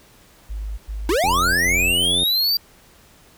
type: tone bursts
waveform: sine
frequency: 51.91 Hz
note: G#1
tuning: in tune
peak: -25 dBFS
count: 4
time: 0.49-1.938 s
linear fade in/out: 20 ms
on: 290 ms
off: 96 ms
type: linear sweep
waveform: square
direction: up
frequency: 293.7 to 4730 Hz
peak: -17 dBFS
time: 1.09-2.57 s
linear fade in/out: 2 ms
type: click train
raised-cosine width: 2 ms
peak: -16 dBFS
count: 89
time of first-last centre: 1.24-2.232 s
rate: 88.7 Hz
effects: pink hiss -51 dBFS RMS until 3.37 s